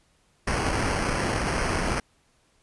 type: noise with sample-and-hold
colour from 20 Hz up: pink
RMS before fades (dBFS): -26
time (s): 0.47-2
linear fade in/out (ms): 5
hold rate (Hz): 3675
effects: pink hiss -65 dBFS RMS until 2.62 s + resampled to 24000 Hz